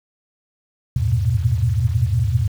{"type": "tone cluster", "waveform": "sine", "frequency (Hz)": [78.7, 96.6, 108.7, 118.8, 124.5], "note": ["D#2", "G2", "A2", "A#2", "B2"], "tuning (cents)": [20, -25, -21, 33, 14], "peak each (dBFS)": -22, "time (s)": [0.96, 2.48], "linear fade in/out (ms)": 5, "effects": ["7-bit"]}